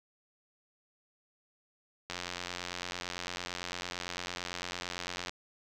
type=click train; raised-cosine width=0.2 ms; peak=-19 dBFS; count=285; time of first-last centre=2.1-5.295 s; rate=88.9 Hz; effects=none